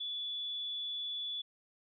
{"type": "tone", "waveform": "sine", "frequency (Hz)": 3441, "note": "A7", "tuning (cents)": -39, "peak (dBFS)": -36, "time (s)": [0, 1.42], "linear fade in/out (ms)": 10, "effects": []}